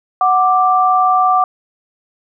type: tone pair together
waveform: sine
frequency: 740 / 1177.1 Hz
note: F#5 / D6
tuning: 0 / +4 cents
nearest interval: minor sixth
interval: 804 cents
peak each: -12 dBFS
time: 0.21-1.44 s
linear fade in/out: 2 ms
effects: none